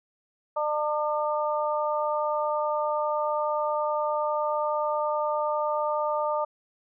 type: harmonic tone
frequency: 300.8 Hz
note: D4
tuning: 42 cents sharp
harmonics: 2 / 3 / 4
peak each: -27 / -29 / -30 dBFS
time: 0.56-6.45 s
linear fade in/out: 10 ms
effects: none